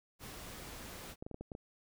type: noise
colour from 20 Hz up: pink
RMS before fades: -48 dBFS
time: 0.19-1.16 s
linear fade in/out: 50 ms
type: clicks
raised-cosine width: 2 ms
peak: -30 dBFS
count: 7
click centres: 1.225 / 1.265 / 1.313 / 1.344 / 1.41 / 1.518 / 1.551 s
effects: none